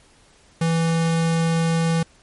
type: tone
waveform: square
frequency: 164.9 Hz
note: E3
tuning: 1 cent sharp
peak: -18 dBFS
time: 0.61-2.03 s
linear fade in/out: 5 ms
effects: pink hiss -54 dBFS RMS until 2.22 s + MP3 48 kbps